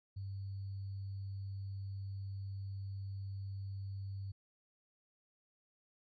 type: tone with sample-and-hold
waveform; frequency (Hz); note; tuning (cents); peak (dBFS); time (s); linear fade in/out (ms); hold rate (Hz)
sine; 98; G2; 0; -40; 0.16-4.32; 10; 4410
effects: resampled to 16000 Hz